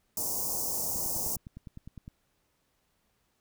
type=band-stop noise; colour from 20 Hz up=white; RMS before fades=-32 dBFS; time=0.17-1.36 s; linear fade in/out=2 ms; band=1000 to 5300 Hz; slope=48 dB/octave
type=click train; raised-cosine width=5 ms; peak=-31 dBFS; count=12; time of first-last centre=0.96-2.079 s; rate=9.83 Hz
effects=pink hiss -74 dBFS RMS until 3.4 s